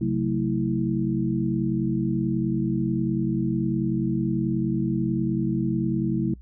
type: tone cluster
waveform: sine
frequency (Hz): 132.8 / 183.7 / 222.3 / 326.8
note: C3 / F#3 / A3 / E4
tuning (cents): +26 / -12 / +18 / -15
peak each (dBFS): -27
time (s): 0.01-6.34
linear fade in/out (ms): 5
effects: noise-tail reverb RT60 0.1 s tail -23 dB re dry + added 60 Hz sine -42 dBFS peak until 6.41 s